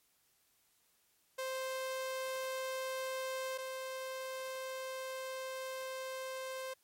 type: tone pair in turn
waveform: sawtooth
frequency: 523.3 / 523.3 Hz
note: C5 / C5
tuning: 0 / 0 cents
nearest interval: unison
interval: 0 cents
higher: neither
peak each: -33 / -36 dBFS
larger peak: first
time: 1.38-3.58 / 3.58-6.74 s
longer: second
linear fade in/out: 10 ms
effects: white hiss -73 dBFS RMS until 6.83 s + MP3 64 kbps